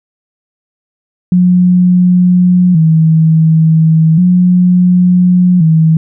sine tone with vibrato, 169.8 Hz, F3, 48 cents flat, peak -4 dBFS, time 1.32-5.97 s, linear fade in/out 2 ms, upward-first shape square, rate 0.35 Hz, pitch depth 100 cents each way, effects none

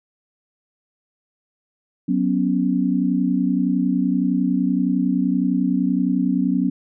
sine chord, F# suspended fourth, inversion none, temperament just, 185 / 246.7 / 277.5 Hz, F#3 / B3 / C#4, 0 / -2 / +2 cents, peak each -21 dBFS, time 2.08-6.7 s, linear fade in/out 10 ms, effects none

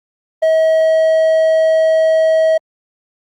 triangle tone, 640 Hz, D#5, 49 cents sharp, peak -7 dBFS, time 0.42-2.58 s, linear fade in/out 10 ms, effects Opus 32 kbps

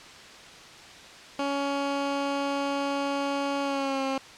15% pulse tone with pitch glide, 280 to 268.4 Hz, C#4 to C4, +18 to +44 cents, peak -20 dBFS, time 1.39-4.18 s, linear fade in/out 2 ms, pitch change -74 cents, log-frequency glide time 3.62-4.04 s, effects white hiss -46 dBFS RMS until 4.37 s + low-pass 5000 Hz 12 dB/octave

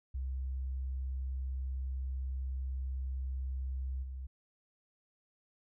sine tone with level steps, 65.41 Hz, C2, in tune, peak -34 / -39 dBFS, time 0.14-4.27 s, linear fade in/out 10 ms, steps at 4.02 s, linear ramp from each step 20 ms, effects none

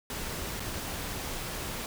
pink noise with dropouts, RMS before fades -36 dBFS, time 0.1-1.86 s, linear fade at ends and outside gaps 1 ms, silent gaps 0.597-0.603 s, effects none

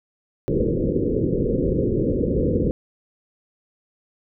white low-pass noise, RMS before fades -21 dBFS, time 0.48-2.71 s, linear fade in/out 0 ms, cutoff 520 Hz, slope 96 dB/octave, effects none

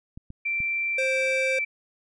clicks, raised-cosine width 5 ms, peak -27 dBFS, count 3, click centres 0.175 / 0.304 / 0.604 s
sine tone with pitch glide, 2349 to 2329 Hz, D7 to D7, 0 to -15 cents, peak -24 dBFS, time 0.45-1.65 s, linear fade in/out 10 ms, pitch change -15 cents, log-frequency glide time 0.91-1.15 s
square tone, 527 Hz, C5, 12 cents sharp, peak -26 dBFS, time 0.98-1.59 s, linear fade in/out 5 ms
effects resampled to 22050 Hz

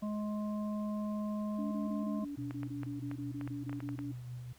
harmonic tone, 210.2 Hz, G#3, 21 cents sharp, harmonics 1 / 3 / 5, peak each -34 / -44 / -48 dBFS, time 0.02-2.25 s, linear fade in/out 10 ms
sine tone bursts, 286.9 Hz, D4, 40 cents flat, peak -38 dBFS, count 16, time 1.58-4.12 s, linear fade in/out 10 ms, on 140 ms, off 20 ms
sine tone with tremolo, 123.47 Hz, B2, in tune, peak -39 dBFS, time 2.37-4.53 s, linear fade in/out 10 ms, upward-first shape triangle, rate 4.7 Hz, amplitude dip 40%
clicks, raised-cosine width 0.5 ms, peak -31 dBFS, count 11, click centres 2.509 / 2.632 / 2.833 / 3.114 / 3.412 / 3.476 / 3.695 / 3.729 / 3.804 / 3.89 / 3.99 s
effects added 74 Hz sine -63 dBFS peak until 4.58 s + pink hiss -63 dBFS RMS until 4.58 s

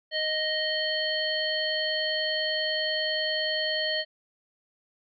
harmonic tone, 622.3 Hz, D#5, in tune, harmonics 1 / 3 / 5 / 7, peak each -31 / -31 / -31 / -31 dBFS, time 0.11-4.05 s, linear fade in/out 50 ms, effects none

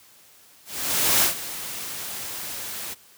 white noise with ADSR envelope, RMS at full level -18 dBFS, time 0.65-2.95 s, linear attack 570 ms, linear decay 120 ms, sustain -15 dB, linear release 24 ms, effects white hiss -53 dBFS RMS until 3.17 s + high-pass 60 Hz 12 dB/octave

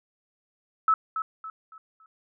sine tone with echo, 1302 Hz, E6, 22 cents flat, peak -17 dBFS, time 0.88-0.94 s, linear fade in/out 2 ms, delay 280 ms, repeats 4, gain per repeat -9 dB, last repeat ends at 2.06 s, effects none

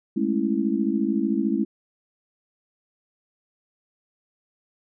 sine chord, A major seventh, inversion third, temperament just, 206.2 / 220 / 275 / 330 Hz, G#3 / A3 / C#4 / E4, -12 / 0 / -14 / +2 cents, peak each -26 dBFS, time 0.16-1.65 s, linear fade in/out 10 ms, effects none

